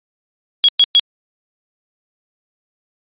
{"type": "tone bursts", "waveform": "sine", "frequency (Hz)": 3322, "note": "G#7", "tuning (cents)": 0, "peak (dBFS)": -6, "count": 3, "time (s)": [0.64, 0.995], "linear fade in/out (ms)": 0, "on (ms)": 45, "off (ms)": 110, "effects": ["resampled to 8000 Hz"]}